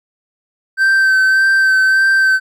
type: tone with vibrato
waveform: triangle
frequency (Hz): 1551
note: G6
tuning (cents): -19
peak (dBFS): -7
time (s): 0.77-2.4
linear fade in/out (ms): 50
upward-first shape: sine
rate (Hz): 1.7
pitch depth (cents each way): 19
effects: none